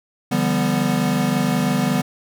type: chord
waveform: square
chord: G dominant seventh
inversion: second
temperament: equal with one note detuned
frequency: 146.83 / 170.43 / 196 / 246.9 Hz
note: D3 / F3 / G3 / B3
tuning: 0 / -42 / 0 / 0 cents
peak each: -25 / -25 / -23 / -22 dBFS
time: 0.31-2.02 s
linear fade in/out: 10 ms
effects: none